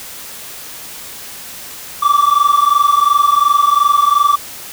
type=tone pair together; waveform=triangle; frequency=1150 / 1172.8 Hz; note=D6 / D6; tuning=-37 / -3 cents; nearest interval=unison; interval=34 cents; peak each=-10 dBFS; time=2.02-4.36 s; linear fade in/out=10 ms; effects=white hiss -31 dBFS RMS until 4.72 s